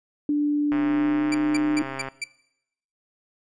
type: tone with pitch glide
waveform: sine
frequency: 293.7 to 300.7 Hz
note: D4 to D4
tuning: 0 to +41 cents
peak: -19 dBFS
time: 0.29-1.82 s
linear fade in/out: 2 ms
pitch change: +41 cents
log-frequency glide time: 0.8-1.34 s
type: click train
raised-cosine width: 0.5 ms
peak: -18 dBFS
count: 184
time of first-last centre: 0.72-2.086 s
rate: 134 Hz
type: tone bursts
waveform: sawtooth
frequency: 2336 Hz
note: D7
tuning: 10 cents flat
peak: -23 dBFS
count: 5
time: 1.32-2.24 s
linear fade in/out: 2 ms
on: 24 ms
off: 200 ms
effects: noise-tail reverb RT60 0.8 s tail -19 dB re dry + resampled to 22050 Hz